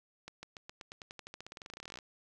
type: accelerating click train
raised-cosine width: 0.2 ms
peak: -28 dBFS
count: 30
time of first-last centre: 0.28-1.988 s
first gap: 150 ms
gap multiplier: 0.92
effects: none